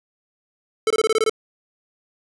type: tone bursts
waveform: square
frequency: 440 Hz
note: A4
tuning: in tune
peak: -16 dBFS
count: 8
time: 0.87-1.296 s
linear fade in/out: 2 ms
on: 34 ms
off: 22 ms
effects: resampled to 24000 Hz + 9-bit